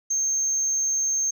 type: tone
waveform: sine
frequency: 6370 Hz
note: G8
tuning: 27 cents sharp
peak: -20 dBFS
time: 0.1-1.31 s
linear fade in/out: 10 ms
effects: tanh soft clip ceiling -17 dBFS